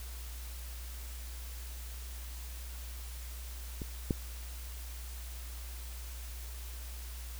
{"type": "clicks", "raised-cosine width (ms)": 3, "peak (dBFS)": [-26, -16], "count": 2, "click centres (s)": [3.818, 4.108], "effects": ["added 60 Hz sine -41 dBFS peak until 7.39 s", "white hiss -50 dBFS RMS until 7.39 s"]}